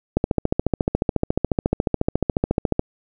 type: click train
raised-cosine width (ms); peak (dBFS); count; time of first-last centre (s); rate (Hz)
2; -4; 38; 0.17-2.794; 14.1
effects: none